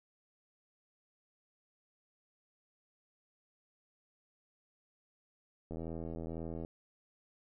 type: click train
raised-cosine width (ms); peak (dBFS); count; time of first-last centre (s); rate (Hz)
2; -29; 78; 5.71-6.649; 82
effects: none